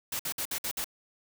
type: noise bursts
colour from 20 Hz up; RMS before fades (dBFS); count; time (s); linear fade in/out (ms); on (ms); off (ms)
white; -33; 6; 0.12-0.844; 5; 74; 56
effects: none